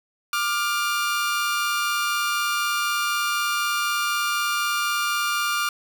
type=tone pair together; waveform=sawtooth; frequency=1184 / 1408 Hz; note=D6 / F6; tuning=+14 / +14 cents; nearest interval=minor third; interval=300 cents; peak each=-21 dBFS; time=0.33-5.69 s; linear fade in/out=2 ms; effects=none